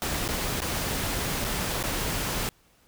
pink noise with dropouts, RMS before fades -29 dBFS, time 0.02-2.49 s, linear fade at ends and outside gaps 0 ms, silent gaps 0.279-0.288 / 0.604-0.619 / 1.443-1.448 / 1.828-1.838 s, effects pink hiss -62 dBFS RMS until 2.87 s

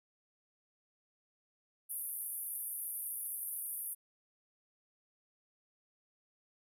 white band-pass noise, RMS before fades -41 dBFS, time 1.89-3.95 s, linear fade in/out 20 ms, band 9500 to 14000 Hz, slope 96 dB/octave, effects none

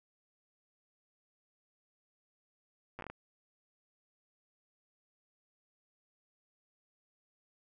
slowing click train, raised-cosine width 0.5 ms, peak -29 dBFS, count 7, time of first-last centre 2.99-3.1 s, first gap 8 ms, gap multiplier 1.33, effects none

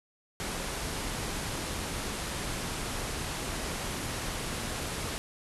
pink low-pass noise, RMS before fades -35 dBFS, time 0.4-5.18 s, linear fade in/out 0 ms, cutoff 12000 Hz, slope 96 dB/octave, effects none

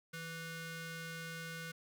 sawtooth ring-modulated tone, 659.3 Hz, E5, in tune, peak -36 dBFS, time 0.13-1.72 s, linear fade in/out 10 ms, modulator 822 Hz, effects none

